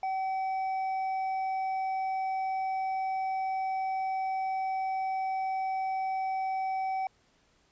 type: tone with hard clipping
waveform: sine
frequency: 763 Hz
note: G5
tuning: 47 cents flat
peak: -30 dBFS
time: 0.03-7.07 s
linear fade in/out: 2 ms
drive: 4 dB
effects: pink hiss -67 dBFS RMS until 7.71 s + resampled to 16000 Hz

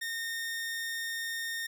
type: tone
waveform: sawtooth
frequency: 1834 Hz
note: A#6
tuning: 29 cents flat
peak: -30 dBFS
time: 0.01-1.67 s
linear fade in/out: 10 ms
effects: none

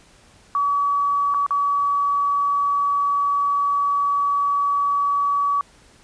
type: tone with dropouts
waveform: sine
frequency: 1139 Hz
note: C#6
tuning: 47 cents sharp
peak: -17 dBFS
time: 0.55-5.61 s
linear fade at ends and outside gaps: 1 ms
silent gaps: 1.34-1.345 / 1.464-1.507 s
effects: pink hiss -52 dBFS RMS until 6.03 s + resampled to 22050 Hz

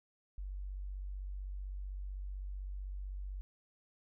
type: tone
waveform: sine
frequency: 47.88 Hz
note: G1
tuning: 40 cents flat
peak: -39 dBFS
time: 0.38-3.41 s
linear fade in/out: 0 ms
effects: none

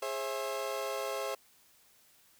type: chord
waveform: 30% pulse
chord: Ab augmented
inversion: none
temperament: equal with one note detuned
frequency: 415.3 / 535.8 / 659.3 Hz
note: Ab4 / C5 / E5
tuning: 0 / +41 / 0 cents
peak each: -37 / -34 / -37 dBFS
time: 0.02-1.35 s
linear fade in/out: 5 ms
effects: white hiss -64 dBFS RMS until 2.39 s

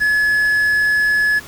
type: tone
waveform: triangle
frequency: 1704 Hz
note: G#6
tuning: 44 cents sharp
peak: -11 dBFS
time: 0-1.4 s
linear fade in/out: 20 ms
effects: pink hiss -37 dBFS RMS until 1.47 s

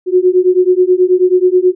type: beating tone pair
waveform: sine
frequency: 360.7 / 370 Hz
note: F#4 / F#4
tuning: -44 / 0 cents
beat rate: 9.3 Hz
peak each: -10 dBFS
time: 0.06-1.75 s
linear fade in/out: 50 ms
effects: none

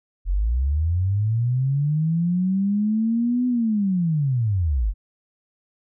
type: linear two-way sweep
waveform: sine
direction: up then down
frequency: 41.93 to 251.5 to 41.93 Hz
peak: -18 dBFS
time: 0.25-4.94 s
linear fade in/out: 50 ms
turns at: 3.47 s
effects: none

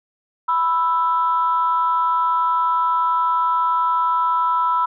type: tone pair together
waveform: sine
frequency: 990 / 1321.5 Hz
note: B5 / E6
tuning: +4 / +4 cents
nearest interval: perfect fourth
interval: 500 cents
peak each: -17 / -19 dBFS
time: 0.48-4.86 s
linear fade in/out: 10 ms
effects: tanh soft clip ceiling -8 dBFS

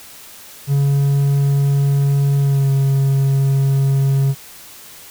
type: tone with pitch glide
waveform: triangle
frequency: 140.1 to 136.74 Hz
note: C#3 to C#3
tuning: +19 to -23 cents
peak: -10 dBFS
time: 0.67-4.35 s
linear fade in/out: 50 ms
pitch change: -42 cents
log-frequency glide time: 2.4-2.7 s
effects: white hiss -39 dBFS RMS until 5.1 s

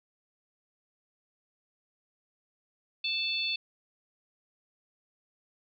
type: harmonic tone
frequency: 880 Hz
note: A5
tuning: in tune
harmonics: 3 / 4 / 5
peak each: -32 / -33 / -34 dBFS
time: 3.04-3.56 s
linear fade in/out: 5 ms
effects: none

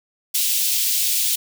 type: high-pass noise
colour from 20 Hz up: white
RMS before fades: -20 dBFS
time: 0.34-1.36 s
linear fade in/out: 10 ms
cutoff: 2800 Hz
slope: 24 dB/octave
effects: none

